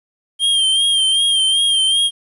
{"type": "tone with vibrato", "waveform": "square", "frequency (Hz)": 3185, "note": "G7", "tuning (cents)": 27, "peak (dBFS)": -13, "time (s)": [0.39, 2.11], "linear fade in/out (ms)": 50, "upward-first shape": "sine", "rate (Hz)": 2.6, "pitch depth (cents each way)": 45, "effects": ["resampled to 24000 Hz", "9-bit"]}